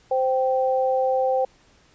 sine tone pair together, 520.6 / 780 Hz, C5 / G5, -9 / -9 cents, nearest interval perfect fifth, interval 700 cents, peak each -20 / -23 dBFS, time 0.11-1.45 s, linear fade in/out 5 ms, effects pink hiss -57 dBFS RMS until 1.94 s + resampled to 16000 Hz

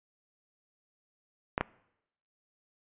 clicks, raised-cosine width 0.5 ms, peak -12 dBFS, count 2, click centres 1.579 / 1.61 s, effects noise-tail reverb RT60 0.8 s tail -22 dB re dry + resampled to 8000 Hz

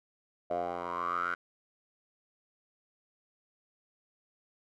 10% pulse tone with band-pass filter sweep, 87.31 Hz, F2, in tune, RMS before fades -34 dBFS, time 0.5-1.35 s, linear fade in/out 10 ms, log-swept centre 650 to 1500 Hz, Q 9.1, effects none

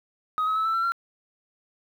sine tone with pitch steps, 1258 / 1280 / 1302.4 / 1325.1 / 1348.3 / 1371.9 Hz, D#6 / D#6 / E6 / E6 / E6 / F6, +19 / +49 / -21 / +9 / +39 / -31 cents, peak -20 dBFS, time 0.38-0.92 s, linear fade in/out 0 ms, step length 90 ms, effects tanh soft clip ceiling -20 dBFS + 9-bit

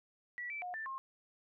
sine tone with pitch steps, 1946 / 2323 / 720 / 1773 / 1069 Hz, B6 / D7 / F#5 / A6 / C6, -26 / -20 / -47 / +13 / +37 cents, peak -39 dBFS, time 0.38-0.98 s, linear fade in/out 0 ms, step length 120 ms, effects none

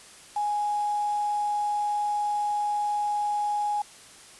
sine tone with quantisation, 830.6 Hz, G#5, in tune, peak -24 dBFS, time 0.36-3.82 s, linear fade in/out 5 ms, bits 7, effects white hiss -49 dBFS RMS until 4.39 s + resampled to 24000 Hz

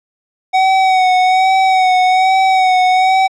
square tone with vibrato, 750 Hz, F#5, 23 cents sharp, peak -9 dBFS, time 0.53-3.28 s, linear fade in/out 20 ms, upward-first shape sine, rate 1.2 Hz, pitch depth 31 cents each way, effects low-pass 4000 Hz 12 dB/octave

